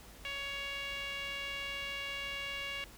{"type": "tone with band-pass filter", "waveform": "sawtooth", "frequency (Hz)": 559, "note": "C#5", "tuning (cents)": 14, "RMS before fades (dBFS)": -40, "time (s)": [0.25, 2.84], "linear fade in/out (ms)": 0, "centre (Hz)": 2600, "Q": 3.4, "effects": ["added 50 Hz sine -55 dBFS peak until 2.97 s", "pink hiss -55 dBFS RMS until 2.97 s"]}